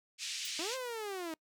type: band-pass noise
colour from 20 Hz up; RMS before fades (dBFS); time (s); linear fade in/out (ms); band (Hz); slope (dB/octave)
pink; -40; 0.18-0.78; 50; 2600 to 7400; 24
type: noise with exponential decay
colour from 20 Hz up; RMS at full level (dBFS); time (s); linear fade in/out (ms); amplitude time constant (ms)
violet; -41; 0.45-0.54; 1; 19
type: linear two-way sweep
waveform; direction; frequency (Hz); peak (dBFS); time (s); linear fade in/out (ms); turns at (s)
sawtooth; up then down; 299.7 to 530 to 310; -34; 0.59-1.34; 2; 0.75
effects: noise-tail reverb RT60 0.1 s tail -26 dB re dry